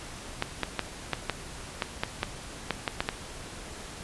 clicks, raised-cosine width 0.3 ms, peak -10 dBFS, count 12, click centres 0.424 / 0.633 / 0.793 / 1.133 / 1.297 / 1.822 / 2.035 / 2.231 / 2.707 / 2.878 / 3.005 / 3.089 s, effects pink hiss -42 dBFS RMS until 4.03 s + resampled to 24000 Hz

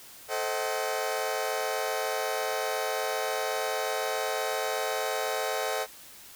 sawtooth chord, A diminished seventh, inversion none, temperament just, 440 / 528 / 633.6 / 760.3 Hz, A4 / C5 / Eb5 / Gb5, 0 / +16 / +31 / +47 cents, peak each -30 dBFS, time 0.28-5.87 s, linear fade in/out 50 ms, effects white hiss -49 dBFS RMS until 6.35 s

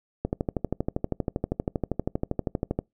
click train, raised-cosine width 2 ms, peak -12 dBFS, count 33, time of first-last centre 0.25-2.79 s, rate 12.6 Hz, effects noise-tail reverb RT60 0.2 s tail -26 dB re dry

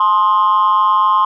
sine tone with amplitude modulation, 1054 Hz, C6, 12 cents sharp, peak -4 dBFS, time 0-1.25 s, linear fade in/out 5 ms, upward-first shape sine, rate 192 Hz, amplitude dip 85%, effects tanh soft clip ceiling -5 dBFS

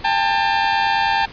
sawtooth tone pair together, 801.6 / 891 Hz, G5 / A5, +38 / +22 cents, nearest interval major second, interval 184 cents, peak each -15 / -14 dBFS, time 0.04-1.26 s, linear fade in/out 10 ms, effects pink hiss -38 dBFS RMS until 1.32 s + resampled to 11025 Hz

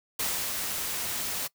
white noise with ADSR envelope, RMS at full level -29 dBFS, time 0.19-1.48 s, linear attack 6 ms, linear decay 300 ms, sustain -3 dB, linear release 18 ms, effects noise-tail reverb RT60 0.1 s tail -21 dB re dry

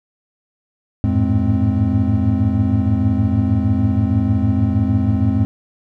triangle tone cluster, 87.9 / 103.2 / 109.6 / 210.9 / 261 Hz, F2 / G#2 / A2 / G#3 / C4, +12 / -10 / -6 / +27 / -4 cents, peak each -18 dBFS, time 1.04-5.45 s, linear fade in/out 0 ms, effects none

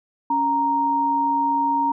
sine tone pair together, 279.4 / 932.3 Hz, C#4 / A#5, +14 / 0 cents, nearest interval octave + major sixth, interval 2086 cents, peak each -26 / -18 dBFS, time 0.3-1.92 s, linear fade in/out 5 ms, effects none

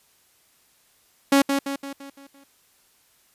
sawtooth tone with echo, 277.2 Hz, C#4, in tune, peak -10 dBFS, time 1.32-1.42 s, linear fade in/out 5 ms, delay 170 ms, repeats 6, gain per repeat -6 dB, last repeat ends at 2.44 s, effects white hiss -61 dBFS RMS until 3.34 s + resampled to 32000 Hz

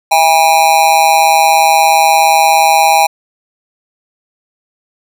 square tone with amplitude modulation, 810 Hz, G#5, 43 cents flat, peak -3 dBFS, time 0.11-3.07 s, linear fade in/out 10 ms, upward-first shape sine, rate 157 Hz, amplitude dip 85%, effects none

